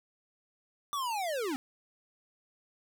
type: linear sweep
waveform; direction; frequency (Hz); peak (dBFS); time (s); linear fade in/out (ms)
square; down; 1182 to 248.4; -32; 0.93-1.56; 0
effects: none